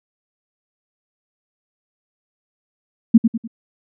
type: tone with echo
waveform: sine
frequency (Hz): 227.9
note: A#3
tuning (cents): -39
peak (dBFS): -3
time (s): 3.14-3.18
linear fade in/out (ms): 10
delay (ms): 99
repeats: 3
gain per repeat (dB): -8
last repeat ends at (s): 3.477
effects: none